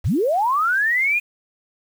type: linear sweep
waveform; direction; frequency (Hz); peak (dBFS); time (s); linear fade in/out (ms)
sine; up; 48.58 to 2489; -16; 0.04-1.2; 20
effects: 7-bit